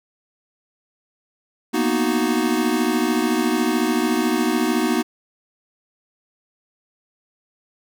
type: chord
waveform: square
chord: B major seventh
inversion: third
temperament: equal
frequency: 233.1 / 246.9 / 311.1 / 370 Hz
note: A#3 / B3 / D#4 / F#4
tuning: 0 / 0 / 0 / 0 cents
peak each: -25 / -24 / -23 / -25 dBFS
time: 1.73-5.03 s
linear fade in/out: 20 ms
effects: none